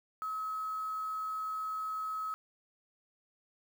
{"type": "tone with quantisation", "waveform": "sine", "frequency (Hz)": 1282, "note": "E6", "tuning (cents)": -49, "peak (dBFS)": -34, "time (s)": [0.22, 2.34], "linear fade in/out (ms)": 0, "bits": 9, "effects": []}